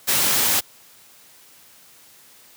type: noise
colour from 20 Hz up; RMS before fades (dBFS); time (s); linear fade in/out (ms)
white; -19; 0.07-0.61; 20
effects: white hiss -50 dBFS RMS until 2.56 s + high-pass 80 Hz 12 dB/octave